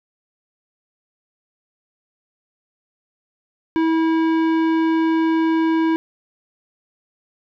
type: tone with tanh clipping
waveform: sine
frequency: 324.2 Hz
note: E4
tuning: 29 cents flat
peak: -17 dBFS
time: 3.76-5.96 s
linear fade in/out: 0 ms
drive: 15 dB
effects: none